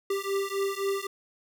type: beating tone pair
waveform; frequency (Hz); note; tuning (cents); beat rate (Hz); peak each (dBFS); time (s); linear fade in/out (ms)
square; 392 / 395.8; G4 / G4; 0 / +17; 3.8; -31 / -31; 0.1-1.07; 5
effects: none